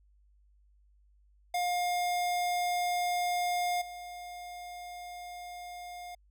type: tone with level steps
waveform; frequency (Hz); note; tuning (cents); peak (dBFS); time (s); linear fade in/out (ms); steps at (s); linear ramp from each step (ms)
square; 710; F5; +28; -29 / -42; 1.54-6.15; 5; 3.81; 10
effects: added 50 Hz sine -61 dBFS peak until 6.3 s